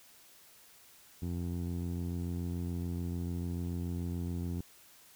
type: tone with low-pass filter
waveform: 15% pulse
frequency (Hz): 86.9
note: F2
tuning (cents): -8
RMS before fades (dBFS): -36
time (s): 1.22-4.61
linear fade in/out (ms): 5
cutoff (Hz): 310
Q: 0.52
effects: white hiss -59 dBFS RMS until 5.15 s